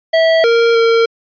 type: tone with pitch steps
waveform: square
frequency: 652 / 464.1 / 458.5 Hz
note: E5 / A#4 / A#4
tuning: -19 / -8 / -29 cents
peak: -9 dBFS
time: 0.13-1.06 s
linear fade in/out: 10 ms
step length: 310 ms
effects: resampled to 11025 Hz